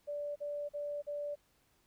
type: tone bursts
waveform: sine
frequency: 583 Hz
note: D5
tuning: 13 cents flat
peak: -36 dBFS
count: 4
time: 0.07-1.356 s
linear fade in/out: 20 ms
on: 290 ms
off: 42 ms
effects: pink hiss -72 dBFS RMS until 1.86 s